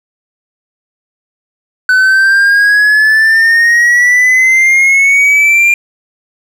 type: exponential sweep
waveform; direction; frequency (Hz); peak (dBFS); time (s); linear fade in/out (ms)
triangle; up; 1500 to 2400; -3; 1.89-5.74; 2
effects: none